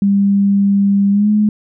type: tone with pitch glide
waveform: sine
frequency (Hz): 199.3 to 210.9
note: G3 to G#3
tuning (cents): +29 to +27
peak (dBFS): -9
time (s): 0.02-1.49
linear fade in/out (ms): 2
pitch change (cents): +98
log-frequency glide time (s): 1.11-1.29
effects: none